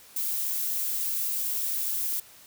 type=noise; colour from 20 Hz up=violet; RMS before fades=-29 dBFS; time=0.16-2.2 s; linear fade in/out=5 ms; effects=white hiss -52 dBFS RMS until 2.46 s